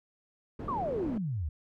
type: low-pass noise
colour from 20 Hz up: white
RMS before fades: -39 dBFS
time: 0.59-1.18 s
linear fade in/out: 5 ms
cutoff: 360 Hz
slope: 12 dB/octave
type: exponential sweep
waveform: sine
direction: down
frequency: 1204 to 69.3 Hz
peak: -30 dBFS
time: 0.68-1.49 s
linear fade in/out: 5 ms
effects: none